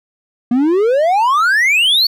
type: exponential sweep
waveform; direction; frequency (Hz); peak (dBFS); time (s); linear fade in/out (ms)
triangle; up; 233.1 to 4532; -8; 0.51-2.07; 5
effects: none